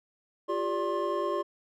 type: tone cluster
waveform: triangle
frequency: 350.2 / 400 / 582 / 1064 Hz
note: F4 / G4 / D5 / C6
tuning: +5 / +35 / -16 / +29 cents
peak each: -31 dBFS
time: 0.48-1.43 s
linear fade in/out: 20 ms
effects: none